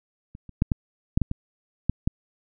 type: clicks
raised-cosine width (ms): 5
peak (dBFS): -28 / -29 / -7 / -9 / -6 / -9 / -15 / -8 / -9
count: 9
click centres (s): 0.351 / 0.493 / 0.621 / 0.718 / 1.175 / 1.217 / 1.314 / 1.896 / 2.075
effects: none